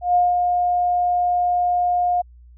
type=tone with ADSR envelope; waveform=sine; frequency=712 Hz; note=F5; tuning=33 cents sharp; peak=-12 dBFS; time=0.01-2.22 s; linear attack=140 ms; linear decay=190 ms; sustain=-4 dB; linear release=13 ms; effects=added 60 Hz sine -43 dBFS peak until 2.57 s